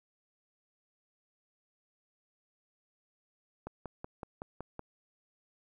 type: click train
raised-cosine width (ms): 1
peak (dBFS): -26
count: 7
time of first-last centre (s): 3.67-4.794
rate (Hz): 5.34
effects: 11-bit